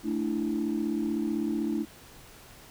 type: chord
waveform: sine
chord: A suspended fourth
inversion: none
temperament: equal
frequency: 220 / 293.7 / 329.6 Hz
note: A3 / D4 / E4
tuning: 0 / 0 / 0 cents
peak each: -30 dBFS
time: 0.03-1.86 s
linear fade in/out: 50 ms
effects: tanh soft clip ceiling -20 dBFS + pink hiss -51 dBFS RMS until 2.7 s